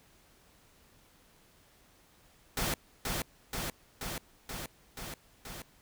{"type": "noise with echo", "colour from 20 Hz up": "pink", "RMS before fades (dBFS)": -32, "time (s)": [2.57, 2.74], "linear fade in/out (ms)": 2, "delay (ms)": 480, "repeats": 6, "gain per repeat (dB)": -2, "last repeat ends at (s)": 5.62, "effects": ["pink hiss -63 dBFS RMS until 5.81 s"]}